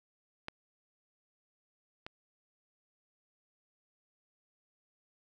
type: clicks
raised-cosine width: 0.3 ms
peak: -22 / -26 dBFS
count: 2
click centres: 0.484 / 2.065 s
effects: none